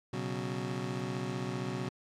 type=chord; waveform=25% pulse; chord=B suspended second; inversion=none; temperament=just; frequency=123.47 / 138.9 / 185.21 Hz; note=B2 / C#3 / F#3; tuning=0 / +4 / +2 cents; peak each=-34 / -36 / -35 dBFS; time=0.13-1.89 s; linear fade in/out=5 ms; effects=low-pass 7000 Hz 12 dB/octave + AAC 64 kbps